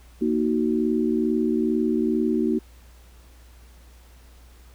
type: chord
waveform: sine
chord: D# minor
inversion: second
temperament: just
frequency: 233.3 / 311.1 / 373.4 Hz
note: A#3 / D#4 / F#4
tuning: +2 / 0 / +16 cents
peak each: -23 / -24 / -25 dBFS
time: 0.21-2.59 s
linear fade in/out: 10 ms
effects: added 60 Hz sine -47 dBFS peak until 4.74 s + pink hiss -56 dBFS RMS until 4.74 s